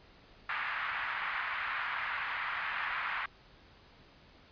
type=band-pass noise; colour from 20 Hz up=white; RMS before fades=-36 dBFS; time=0.49-3.26 s; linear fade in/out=5 ms; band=990 to 2100 Hz; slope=24 dB/octave; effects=pink hiss -59 dBFS RMS until 4.51 s + resampled to 11025 Hz